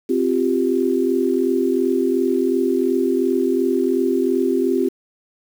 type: chord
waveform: sine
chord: C suspended fourth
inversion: none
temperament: equal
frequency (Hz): 261.6 / 349.2 / 392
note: C4 / F4 / G4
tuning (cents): 0 / 0 / 0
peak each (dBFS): -20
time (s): 0.09-4.89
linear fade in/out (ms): 10
effects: 7-bit